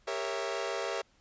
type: chord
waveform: sawtooth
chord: G diminished seventh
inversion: none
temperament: equal with one note detuned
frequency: 400 / 466.2 / 554.4 / 659.3 Hz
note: G4 / Bb4 / Db5 / Fb5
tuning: +35 / 0 / 0 / 0 cents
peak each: -34 dBFS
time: 0.07-1.02 s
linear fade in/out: 10 ms
effects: pink hiss -67 dBFS RMS until 1.2 s + resampled to 16000 Hz